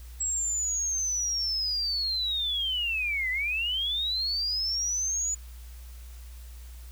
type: linear two-way sweep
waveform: sine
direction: down then up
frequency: 7720 to 1975.5 to 6960 Hz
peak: -26 dBFS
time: 0.2-5.35 s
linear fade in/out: 10 ms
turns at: 3.3 s
effects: added 60 Hz sine -41 dBFS peak until 6.91 s + white hiss -55 dBFS RMS until 6.91 s